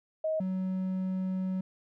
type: tone pair in turn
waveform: sine / triangle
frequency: 631 / 187.15 Hz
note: D#5 / F#3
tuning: +24 / +20 cents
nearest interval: octave + major sixth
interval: 2104 cents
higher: first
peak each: -27 dBFS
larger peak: neither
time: 0.24-0.4 / 0.4-1.61 s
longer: second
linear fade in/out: 5 ms
effects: none